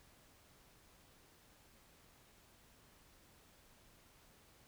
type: silence
effects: pink hiss -66 dBFS RMS until 4.67 s